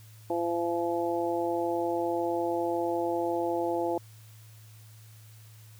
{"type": "harmonic tone", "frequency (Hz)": 170.9, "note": "F3", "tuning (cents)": -37, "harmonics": [2, 3, 4, 5], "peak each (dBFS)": [-30, -32, -33, -34], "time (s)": [0.3, 3.98], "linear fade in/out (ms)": 2, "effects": ["added 109 Hz sine -49 dBFS peak until 5.79 s", "white hiss -58 dBFS RMS until 5.79 s"]}